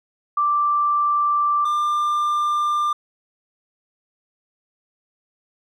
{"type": "tone pair in turn", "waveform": ["sine", "triangle"], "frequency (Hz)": [1174.7, 1193.2], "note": ["D6", "D6"], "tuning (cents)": [0, 27], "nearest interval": "unison", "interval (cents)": 27, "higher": "second", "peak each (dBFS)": -16, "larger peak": "neither", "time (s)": [[0.37, 1.65], [1.65, 2.93]], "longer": "neither", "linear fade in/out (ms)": 5, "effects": []}